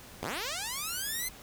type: linear sweep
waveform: 5% pulse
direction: up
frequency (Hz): 32.52 to 2097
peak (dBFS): -22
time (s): 0.21-1.29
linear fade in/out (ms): 10
effects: pink hiss -50 dBFS RMS until 1.42 s